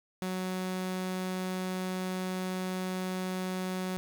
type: tone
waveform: sawtooth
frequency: 185.2 Hz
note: F#3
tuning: 2 cents sharp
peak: -28 dBFS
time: 0.22-3.97 s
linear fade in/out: 0 ms
effects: 9-bit